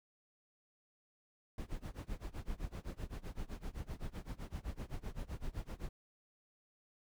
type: noise with tremolo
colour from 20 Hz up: brown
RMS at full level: -40 dBFS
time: 1.58-5.89 s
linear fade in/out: 2 ms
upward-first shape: sine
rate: 7.8 Hz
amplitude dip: 95%
effects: none